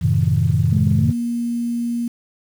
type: chord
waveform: sine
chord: F# diminished seventh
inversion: none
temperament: just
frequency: 92.5 / 111 / 133.2 / 159.84 Hz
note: F#2 / A2 / C3 / Eb3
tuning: 0 / +16 / +31 / +47 cents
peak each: -19 dBFS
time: 0.01-1.13 s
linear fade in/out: 20 ms
type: tone with pitch glide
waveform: sine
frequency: 208.4 to 236.6 Hz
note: G#3 to A#3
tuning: +6 to +26 cents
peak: -19 dBFS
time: 0.72-2.08 s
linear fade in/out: 5 ms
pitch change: +220 cents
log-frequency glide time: 0.94-1.11 s
effects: tanh soft clip ceiling -4 dBFS + 7-bit